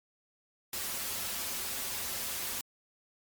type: noise with comb filter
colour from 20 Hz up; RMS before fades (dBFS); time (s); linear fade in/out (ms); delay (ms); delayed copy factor
white; -36; 0.73-2.61; 2; 6.5; -0.65
effects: MP3 96 kbps